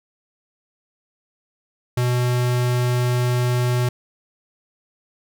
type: tone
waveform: square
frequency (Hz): 123.47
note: B2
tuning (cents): 0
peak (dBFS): -18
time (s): 1.97-3.89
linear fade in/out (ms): 5
effects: none

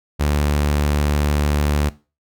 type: tone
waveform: sawtooth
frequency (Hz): 73.42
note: D2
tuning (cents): 0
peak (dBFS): -12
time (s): 0.19-1.9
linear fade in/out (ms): 20
effects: noise-tail reverb RT60 0.3 s tail -18 dB re dry

